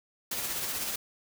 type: noise with tremolo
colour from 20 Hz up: white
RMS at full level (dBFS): -32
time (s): 0.31-0.96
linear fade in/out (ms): 5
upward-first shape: sine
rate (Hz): 16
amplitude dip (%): 35
effects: none